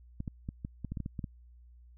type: clicks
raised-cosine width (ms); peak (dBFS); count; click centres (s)
5; -24; 11; 0.204 / 0.278 / 0.489 / 0.649 / 0.847 / 0.92 / 0.972 / 1.003 / 1.061 / 1.192 / 1.242
effects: added 60 Hz sine -53 dBFS peak until 1.97 s